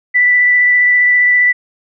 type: tone with vibrato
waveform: sine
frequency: 1975.5 Hz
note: B6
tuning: in tune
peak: -7 dBFS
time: 0.14-1.53 s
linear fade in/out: 20 ms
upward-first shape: sine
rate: 15 Hz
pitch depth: 10 cents each way
effects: none